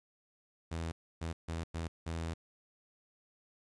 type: tone bursts at uneven times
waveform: sawtooth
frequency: 82.41 Hz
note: E2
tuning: in tune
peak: -32 dBFS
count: 5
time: 0.71-0.92 / 1.21-1.33 / 1.48-1.64 / 1.74-1.88 / 2.06-2.34 s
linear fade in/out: 10 ms
effects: resampled to 22050 Hz + 11-bit